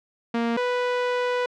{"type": "tone pair in turn", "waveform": "sawtooth", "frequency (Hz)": [233.1, 493.9], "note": ["A#3", "B4"], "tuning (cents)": [0, 0], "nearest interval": "octave + minor second", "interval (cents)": 1300, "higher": "second", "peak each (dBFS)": -18, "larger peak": "neither", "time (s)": [[0.34, 0.57], [0.57, 1.46]], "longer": "second", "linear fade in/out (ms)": 5, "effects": ["low-pass 3000 Hz 12 dB/octave"]}